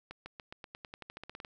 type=accelerating click train; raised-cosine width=0.3 ms; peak=-28 dBFS; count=16; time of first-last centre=0.11-1.448 s; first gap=150 ms; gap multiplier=0.92; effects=none